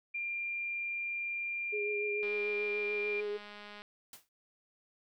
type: tone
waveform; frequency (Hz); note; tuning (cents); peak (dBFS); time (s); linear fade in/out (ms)
sine; 2389; D7; +29; -34; 0.14-3.21; 10
type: tone with vibrato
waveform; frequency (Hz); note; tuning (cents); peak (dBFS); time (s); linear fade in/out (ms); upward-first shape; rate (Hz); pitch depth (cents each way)
sine; 415.3; G#4; 0; -34; 1.72-3.38; 20; triangle; 6.8; 26
type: click train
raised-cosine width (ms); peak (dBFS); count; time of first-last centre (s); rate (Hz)
0.3; -33; 330; 2.23-3.819; 207
type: noise with exponential decay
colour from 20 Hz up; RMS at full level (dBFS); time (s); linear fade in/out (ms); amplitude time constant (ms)
white; -46; 4.13-4.29; 2; 33
effects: none